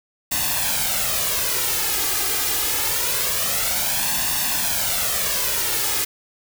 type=noise with flanger; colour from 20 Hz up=white; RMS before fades=-22 dBFS; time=0.31-6.05 s; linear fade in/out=10 ms; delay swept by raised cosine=1.1 to 2.5 ms; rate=0.25 Hz; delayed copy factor=+0.65; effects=none